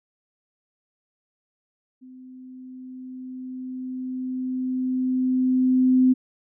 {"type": "tone with level ramp", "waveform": "sine", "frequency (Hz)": 256.4, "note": "C4", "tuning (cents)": -35, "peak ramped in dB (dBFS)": [-42, -13], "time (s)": [2.01, 6.14], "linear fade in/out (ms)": 20, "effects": []}